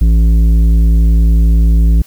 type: tone with tanh clipping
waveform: triangle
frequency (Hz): 55.6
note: A1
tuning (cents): +19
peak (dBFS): -7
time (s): 0.01-2.02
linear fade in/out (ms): 5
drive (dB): 14
effects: white hiss -44 dBFS RMS until 2.06 s